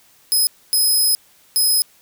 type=tone bursts at uneven times; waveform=10% pulse; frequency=5090 Hz; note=D#8; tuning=39 cents sharp; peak=-8 dBFS; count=3; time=0.32-0.47 / 0.73-1.15 / 1.56-1.82 s; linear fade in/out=0 ms; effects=white hiss -53 dBFS RMS until 2.01 s